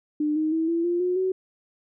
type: tone with pitch steps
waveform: sine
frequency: 300.2 / 311.5 / 323.2 / 335.4 / 348 / 361.1 / 374.7 Hz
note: D4 / D#4 / E4 / E4 / F4 / F#4 / F#4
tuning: +38 / +2 / -34 / +30 / -6 / -42 / +22 cents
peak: -21 dBFS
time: 0.2-1.32 s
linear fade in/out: 5 ms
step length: 160 ms
effects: none